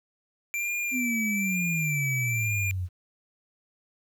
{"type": "tone with vibrato", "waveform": "square", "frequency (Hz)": 2352, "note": "D7", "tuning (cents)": 2, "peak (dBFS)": -28, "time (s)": [0.54, 2.71], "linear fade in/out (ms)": 0, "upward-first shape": "sine", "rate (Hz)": 1.1, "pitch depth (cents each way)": 45}
{"type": "exponential sweep", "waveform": "sine", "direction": "down", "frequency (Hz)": [260.1, 87], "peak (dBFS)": -27, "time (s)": [0.91, 2.89], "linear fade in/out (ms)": 50}
{"effects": ["10-bit"]}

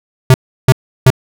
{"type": "tone bursts", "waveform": "square", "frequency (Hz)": 129.9, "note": "C3", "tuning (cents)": -12, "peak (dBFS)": -3, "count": 3, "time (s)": [0.3, 1.103], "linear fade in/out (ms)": 2, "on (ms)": 41, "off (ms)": 340, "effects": []}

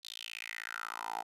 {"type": "tone with high-pass filter sweep", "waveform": "10% pulse", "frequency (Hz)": 56.2, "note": "A1", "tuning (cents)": 37, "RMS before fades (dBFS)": -42, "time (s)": [0.03, 1.23], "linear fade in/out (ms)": 20, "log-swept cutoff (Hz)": [4000, 760], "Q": 5.1, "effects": ["resampled to 32000 Hz"]}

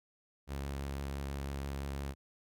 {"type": "tone with vibrato", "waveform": "sawtooth", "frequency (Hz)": 69.3, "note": "C#2", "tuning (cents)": 0, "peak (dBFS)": -33, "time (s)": [0.47, 2.15], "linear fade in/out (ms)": 50, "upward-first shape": "triangle", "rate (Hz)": 6, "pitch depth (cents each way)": 19, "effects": []}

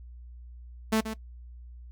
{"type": "tone with echo", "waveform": "sawtooth", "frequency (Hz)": 220, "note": "A3", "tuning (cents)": 0, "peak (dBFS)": -18, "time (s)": [0.92, 1.01], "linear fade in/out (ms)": 10, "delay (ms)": 130, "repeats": 1, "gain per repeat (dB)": -10, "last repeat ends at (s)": 1.14, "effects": ["noise-tail reverb RT60 0.1 s tail -19 dB re dry", "added 60 Hz sine -43 dBFS peak until 1.91 s"]}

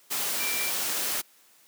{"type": "tone in noise", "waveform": "sine", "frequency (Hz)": 2349, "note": "D7", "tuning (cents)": 0, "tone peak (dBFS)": -32, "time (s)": [0.39, 0.71], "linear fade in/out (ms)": 20, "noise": "white", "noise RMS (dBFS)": -29, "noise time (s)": [0.1, 1.22], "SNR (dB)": -6, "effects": ["white hiss -59 dBFS RMS until 1.67 s", "high-pass 200 Hz 12 dB/octave"]}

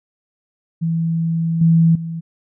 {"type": "tone with level steps", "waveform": "sine", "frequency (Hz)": 164.81, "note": "E3", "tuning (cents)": 0, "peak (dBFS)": [-16, -9, -23], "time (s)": [0.81, 2.21], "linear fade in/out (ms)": 20, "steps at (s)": [1.61, 1.95], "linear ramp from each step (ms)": 5, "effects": []}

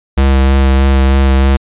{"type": "tone with vibrato", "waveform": "square", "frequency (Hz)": 67.2, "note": "C2", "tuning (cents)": 47, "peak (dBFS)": -7, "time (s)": [0.17, 1.57], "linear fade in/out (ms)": 10, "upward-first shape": "sine", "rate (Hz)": 3.2, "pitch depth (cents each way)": 17, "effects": ["resampled to 8000 Hz"]}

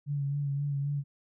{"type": "tone with vibrato", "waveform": "sine", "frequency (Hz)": 141.9, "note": "C#3", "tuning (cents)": 41, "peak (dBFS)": -28, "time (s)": [0.06, 1.04], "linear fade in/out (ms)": 50, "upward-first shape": "sine", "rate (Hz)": 3.8, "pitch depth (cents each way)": 32, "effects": []}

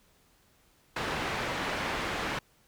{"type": "low-pass noise", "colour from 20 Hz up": "white", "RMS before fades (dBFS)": -33, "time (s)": [0.96, 2.39], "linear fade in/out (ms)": 5, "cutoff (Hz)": 2000, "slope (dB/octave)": 12, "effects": ["pink hiss -65 dBFS RMS until 2.67 s"]}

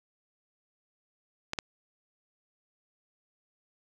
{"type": "clicks", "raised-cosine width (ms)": 0.2, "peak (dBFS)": [-14, -13], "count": 2, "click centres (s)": [1.534, 1.588], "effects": []}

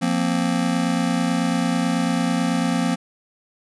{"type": "chord", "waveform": "square", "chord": "F suspended fourth", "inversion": "none", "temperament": "just", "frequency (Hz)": [174.61, 232.8, 261.9], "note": ["F3", "Bb3", "C4"], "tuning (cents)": [0, -2, 2], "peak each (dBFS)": -24, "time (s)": [0.01, 2.96], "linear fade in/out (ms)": 20, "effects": ["resampled to 24000 Hz"]}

